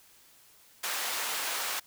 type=high-pass noise; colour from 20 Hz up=pink; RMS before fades=-33 dBFS; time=0.83-1.8 s; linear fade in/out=10 ms; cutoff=890 Hz; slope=12 dB/octave; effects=white hiss -59 dBFS RMS until 1.86 s